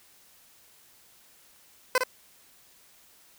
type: tone with echo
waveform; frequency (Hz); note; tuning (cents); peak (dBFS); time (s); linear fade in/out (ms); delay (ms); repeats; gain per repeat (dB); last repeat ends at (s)
15% pulse; 509; C5; -48; -13; 1.95-1.98; 2; 56; 1; -5; 2.036
effects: white hiss -58 dBFS RMS until 3.38 s